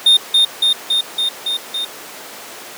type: tone with echo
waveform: triangle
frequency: 3655 Hz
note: A#7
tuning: 35 cents flat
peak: -5 dBFS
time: 0.06-0.17 s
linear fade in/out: 5 ms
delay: 280 ms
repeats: 6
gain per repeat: -2 dB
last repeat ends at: 1.85 s
effects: pink hiss -32 dBFS RMS until 2.77 s + high-pass 400 Hz 12 dB/octave